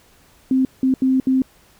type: tone bursts at uneven times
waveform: sine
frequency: 261.6 Hz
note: C4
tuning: in tune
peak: -13 dBFS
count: 4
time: 0.51-0.65 / 0.83-0.94 / 1.02-1.2 / 1.27-1.42 s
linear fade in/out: 2 ms
effects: pink hiss -53 dBFS RMS until 1.79 s